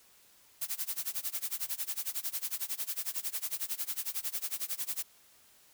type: noise with tremolo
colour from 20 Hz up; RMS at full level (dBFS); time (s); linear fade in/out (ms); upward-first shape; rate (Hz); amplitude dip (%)
blue; -33; 0.61-5.03; 10; sine; 11; 95
effects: white hiss -62 dBFS RMS until 5.73 s